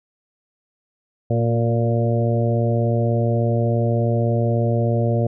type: harmonic tone with a mistuned harmonic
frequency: 116.54 Hz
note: A#2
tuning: in tune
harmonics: 1 / 2 / 3 / 4 / 5 / 6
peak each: -18 / -25 / -28 / -26 / -25 / -31 dBFS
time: 1.3-5.27 s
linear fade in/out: 5 ms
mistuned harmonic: 3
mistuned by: +30 cents
effects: none